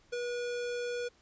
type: tone with ADSR envelope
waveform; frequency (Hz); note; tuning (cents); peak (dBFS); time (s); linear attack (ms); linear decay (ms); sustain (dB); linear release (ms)
square; 484; B4; -35; -32; 0.12-1.09; 14; 10; -2; 16
effects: pink hiss -65 dBFS RMS until 1.21 s + resampled to 16000 Hz